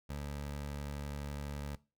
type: tone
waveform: 20% pulse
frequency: 71.9 Hz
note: D2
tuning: 36 cents flat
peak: -34 dBFS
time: 0.09-1.76 s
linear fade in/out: 10 ms
effects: noise-tail reverb RT60 0.3 s tail -20 dB re dry